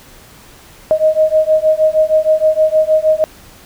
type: beating tone pair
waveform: sine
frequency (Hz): 622.3 / 628.7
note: D#5 / D#5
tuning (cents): 0 / +18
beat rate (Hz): 6.4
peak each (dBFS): -12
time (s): 0.91-3.24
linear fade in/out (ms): 0
effects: pink hiss -41 dBFS RMS until 3.65 s